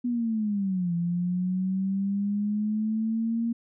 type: linear two-way sweep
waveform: sine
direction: down then up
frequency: 246.9 to 170 to 233.5 Hz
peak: -24 dBFS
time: 0.04-3.53 s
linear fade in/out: 10 ms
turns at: 0.94 s
effects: none